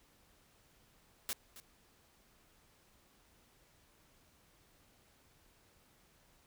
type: noise with echo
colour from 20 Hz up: white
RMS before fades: -38 dBFS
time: 1.29-1.33 s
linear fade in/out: 0 ms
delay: 270 ms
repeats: 1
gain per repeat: -15 dB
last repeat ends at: 1.6 s
effects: pink hiss -68 dBFS RMS until 6.46 s